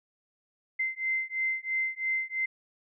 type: beating tone pair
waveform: sine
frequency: 2074 / 2077 Hz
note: C7 / C7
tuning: -16 / -13 cents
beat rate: 3 Hz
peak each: -31 dBFS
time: 0.79-2.46 s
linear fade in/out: 10 ms
effects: none